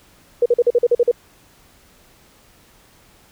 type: tone bursts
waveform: sine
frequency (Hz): 480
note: B4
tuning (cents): -49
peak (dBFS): -10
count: 9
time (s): 0.42-1.114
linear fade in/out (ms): 5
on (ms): 38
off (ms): 44
effects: pink hiss -52 dBFS RMS until 3.31 s